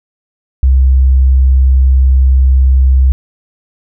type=tone; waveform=sine; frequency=65.5 Hz; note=C2; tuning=2 cents sharp; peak=-4 dBFS; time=0.63-3.12 s; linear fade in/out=0 ms; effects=none